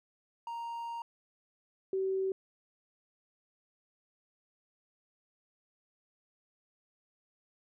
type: tone pair in turn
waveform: triangle / sine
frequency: 932.3 / 382.4 Hz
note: A#5 / G4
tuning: 0 / -43 cents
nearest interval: octave + minor third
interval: 1543 cents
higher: first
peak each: -35 / -29 dBFS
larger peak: second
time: 0.47-1.02 / 1.93-2.32 s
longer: first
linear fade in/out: 2 ms
effects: none